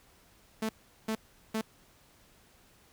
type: tone bursts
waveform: sawtooth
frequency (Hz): 220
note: A3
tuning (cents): 0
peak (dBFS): -26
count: 3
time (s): 0.62-1.613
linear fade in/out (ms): 5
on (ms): 71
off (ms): 390
effects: pink hiss -62 dBFS RMS until 2.92 s